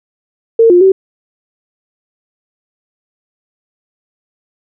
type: tone with pitch steps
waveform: sine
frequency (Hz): 455.8 / 354 / 382.4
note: A#4 / F4 / G4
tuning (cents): -39 / +23 / -43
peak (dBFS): -3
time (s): 0.59-0.92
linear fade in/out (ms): 5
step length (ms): 110
effects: none